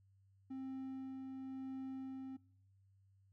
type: tone with tremolo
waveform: triangle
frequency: 264.3 Hz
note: C4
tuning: 18 cents sharp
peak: -40 dBFS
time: 0.5-2.37 s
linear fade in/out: 10 ms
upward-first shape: sine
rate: 0.96 Hz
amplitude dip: 25%
effects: noise-tail reverb RT60 0.7 s tail -25 dB re dry + added 97 Hz sine -67 dBFS peak until 3.32 s